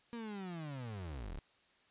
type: linear sweep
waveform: 35% pulse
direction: down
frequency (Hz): 238.9 to 30.11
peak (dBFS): -40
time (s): 0.13-1.39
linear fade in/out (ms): 0
effects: white hiss -69 dBFS RMS until 1.9 s + resampled to 8000 Hz